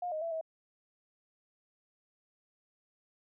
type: tone with pitch steps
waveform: sine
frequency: 712 / 623 / 667 / 643 Hz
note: F5 / D#5 / E5 / E5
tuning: +33 / +2 / +20 / -43 cents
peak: -33 dBFS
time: 0.02-0.412 s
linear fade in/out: 5 ms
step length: 98 ms
effects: none